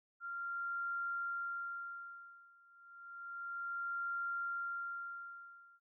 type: tone with tremolo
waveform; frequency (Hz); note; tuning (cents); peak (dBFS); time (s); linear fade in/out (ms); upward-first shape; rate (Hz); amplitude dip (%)
sine; 1387; F6; -12; -36; 0.2-5.8; 50; sine; 0.31; 95
effects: none